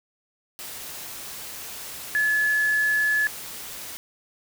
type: tone in noise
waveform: sine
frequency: 1713 Hz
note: A6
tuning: 47 cents flat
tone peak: -19 dBFS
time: 2.15-3.27 s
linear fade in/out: 0 ms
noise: white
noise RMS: -37 dBFS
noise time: 0.59-3.97 s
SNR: +15 dB
effects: none